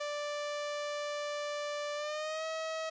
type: tone with pitch glide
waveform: sawtooth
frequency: 587.3 to 640.5 Hz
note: D5 to E5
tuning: 0 to -50 cents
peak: -31 dBFS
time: 0-2.9 s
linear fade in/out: 10 ms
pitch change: +150 cents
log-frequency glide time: 1.95-2.45 s
effects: resampled to 16000 Hz + 12-bit